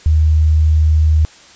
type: tone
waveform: sine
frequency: 77.8 Hz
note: D#2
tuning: in tune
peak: -8 dBFS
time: 0.06-1.25 s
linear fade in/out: 0 ms
effects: white hiss -42 dBFS RMS until 1.55 s + resampled to 16000 Hz